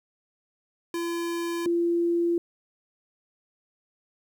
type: tone pair in turn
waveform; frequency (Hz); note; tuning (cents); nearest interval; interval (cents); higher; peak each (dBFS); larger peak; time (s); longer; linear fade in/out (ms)
square / sine; 340 / 342.2; F4 / F4; -46 / -35; unison; 11; second; -28 / -21; second; 0.94-1.66 / 1.66-2.38; neither; 2
effects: 10-bit